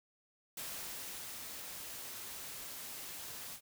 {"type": "noise with ADSR envelope", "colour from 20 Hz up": "white", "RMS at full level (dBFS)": -43, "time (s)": [0.57, 3.61], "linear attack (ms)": 4, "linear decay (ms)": 760, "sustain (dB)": -3, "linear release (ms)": 74, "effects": []}